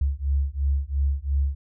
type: beating tone pair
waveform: sine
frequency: 68.2 / 71.1 Hz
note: C#2 / C#2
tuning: -28 / +45 cents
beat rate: 2.9 Hz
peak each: -24 dBFS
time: 0.01-1.55 s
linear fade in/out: 5 ms
effects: none